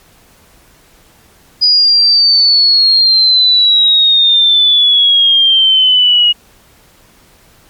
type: exponential sweep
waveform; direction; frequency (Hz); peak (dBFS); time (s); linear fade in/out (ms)
sine; down; 4943 to 2880; -5; 1.61-6.33; 20
effects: pink hiss -46 dBFS RMS until 7.69 s + MP3 96 kbps